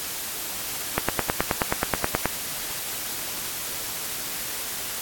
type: click train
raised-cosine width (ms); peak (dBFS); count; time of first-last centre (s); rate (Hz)
0.5; -5; 13; 0.98-2.257; 9.4
effects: white hiss -31 dBFS RMS until 5.01 s + AAC 64 kbps